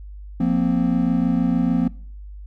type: chord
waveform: triangle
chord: F suspended fourth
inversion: none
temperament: equal with one note detuned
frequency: 174.61 / 233.1 / 259.7 Hz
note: F3 / Bb3 / C4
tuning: 0 / 0 / -13 cents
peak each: -19 dBFS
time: 0.4-1.88 s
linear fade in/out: 5 ms
effects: noise-tail reverb RT60 0.5 s tail -22 dB re dry + added 50 Hz sine -34 dBFS peak until 2.46 s